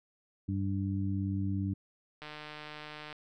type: harmonic tone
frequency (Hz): 97.5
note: G2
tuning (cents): -9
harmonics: 1 / 2 / 3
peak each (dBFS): -32 / -35 / -37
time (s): 0.48-1.74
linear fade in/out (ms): 10
type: click train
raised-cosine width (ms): 0.3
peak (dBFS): -28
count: 138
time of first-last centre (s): 2.22-3.127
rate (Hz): 151
effects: none